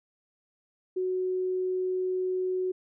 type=tone; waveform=sine; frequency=369.8 Hz; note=F#4; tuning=1 cent flat; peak=-26 dBFS; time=0.96-2.72 s; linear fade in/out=10 ms; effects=none